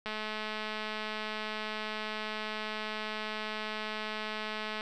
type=click train; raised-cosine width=0.3 ms; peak=-21 dBFS; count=1022; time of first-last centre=0.06-4.809 s; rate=215 Hz; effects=none

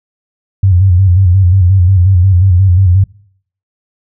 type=tone with vibrato; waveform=sine; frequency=92.5 Hz; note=F#2; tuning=in tune; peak=-4 dBFS; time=0.63-3.04 s; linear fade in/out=5 ms; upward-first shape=square; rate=5.6 Hz; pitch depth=78 cents each way; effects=noise-tail reverb RT60 0.6 s tail -23 dB re dry

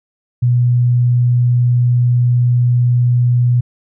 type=tone; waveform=sine; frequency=122.3 Hz; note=B2; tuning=16 cents flat; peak=-9 dBFS; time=0.42-3.61 s; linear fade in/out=10 ms; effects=none

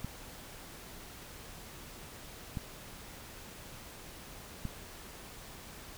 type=clicks; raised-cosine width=5 ms; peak=-24 dBFS; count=3; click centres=0.046 / 2.572 / 4.653 s; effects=pink hiss -49 dBFS RMS until 5.97 s

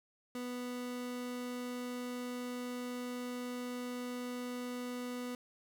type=tone; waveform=30% pulse; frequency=246.9 Hz; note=B3; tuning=in tune; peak=-36 dBFS; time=0.35-5.35 s; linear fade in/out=2 ms; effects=none

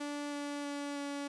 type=tone with pitch steps; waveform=sawtooth; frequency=290.6 / 288.4 / 286.3 / 284.1 Hz; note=D4 / D4 / D4 / C#4; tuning=-18 / -31 / -44 / +43 cents; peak=-33 dBFS; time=0-1.28 s; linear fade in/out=10 ms; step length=320 ms; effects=resampled to 22050 Hz + 10-bit

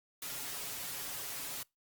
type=noise with comb filter; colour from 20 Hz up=white; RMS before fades=-41 dBFS; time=0.22-1.63 s; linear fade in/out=2 ms; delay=7.1 ms; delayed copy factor=+0.75; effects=noise-tail reverb RT60 0.2 s tail -24 dB re dry + Opus 48 kbps

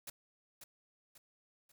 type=noise with echo; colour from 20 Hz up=white; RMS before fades=-45 dBFS; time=0.07-0.1 s; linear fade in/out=5 ms; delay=540 ms; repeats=3; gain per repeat=-7 dB; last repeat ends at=1.72 s; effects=none

